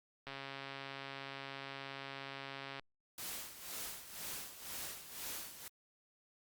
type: click train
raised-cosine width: 0.3 ms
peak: -29 dBFS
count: 347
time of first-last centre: 0.27-2.796 s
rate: 137 Hz
type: noise with tremolo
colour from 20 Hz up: white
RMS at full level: -43 dBFS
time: 3.18-5.68 s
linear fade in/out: 2 ms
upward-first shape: sine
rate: 2 Hz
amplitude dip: 70%
effects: Opus 48 kbps